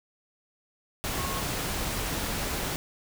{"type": "tone in noise", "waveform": "sine", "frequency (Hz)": 1088, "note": "C#6", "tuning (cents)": -33, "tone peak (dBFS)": -35, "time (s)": [1.18, 1.4], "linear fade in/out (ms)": 0, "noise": "pink", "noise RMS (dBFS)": -31, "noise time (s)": [1.04, 2.76], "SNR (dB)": -7, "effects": []}